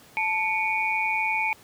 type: tone cluster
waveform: sine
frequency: 879 / 2240 / 2428 Hz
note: A5 / C#7 / D#7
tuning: -2 / +18 / -43 cents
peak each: -27 dBFS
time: 0.17-1.53 s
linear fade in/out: 0 ms
effects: pink hiss -52 dBFS RMS until 1.63 s + high-pass 100 Hz 12 dB/octave